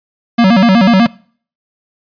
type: tone with vibrato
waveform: square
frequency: 210.4 Hz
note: G#3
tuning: 23 cents sharp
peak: -6 dBFS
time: 0.38-1.07 s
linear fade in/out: 10 ms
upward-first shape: square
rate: 8.1 Hz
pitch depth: 190 cents each way
effects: noise-tail reverb RT60 0.5 s tail -23 dB re dry + resampled to 11025 Hz